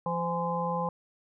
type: harmonic tone with a mistuned harmonic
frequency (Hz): 171.8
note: F3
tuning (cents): -28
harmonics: 1 / 3 / 5 / 6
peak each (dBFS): -33 / -33 / -33 / -33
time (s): 0.06-0.89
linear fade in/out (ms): 2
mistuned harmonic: 5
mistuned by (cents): -50
effects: none